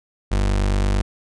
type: tone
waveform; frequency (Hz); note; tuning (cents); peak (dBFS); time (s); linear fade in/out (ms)
35% pulse; 49; G1; 0; -15; 0.31-1.02; 10
effects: resampled to 22050 Hz